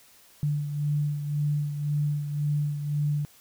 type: beating tone pair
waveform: sine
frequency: 146.83 / 148.73 Hz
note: D3 / D3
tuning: 0 / +22 cents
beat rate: 1.9 Hz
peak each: -25 / -33 dBFS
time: 0.43-3.25 s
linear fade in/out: 0 ms
effects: white hiss -56 dBFS RMS until 3.4 s